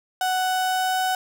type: tone with pitch glide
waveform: 35% pulse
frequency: 743 to 747.3 Hz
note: F#5 to F#5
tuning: +7 to +17 cents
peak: -19 dBFS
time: 0.21-1.15 s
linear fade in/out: 2 ms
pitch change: +10 cents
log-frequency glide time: 0.36-0.99 s
effects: none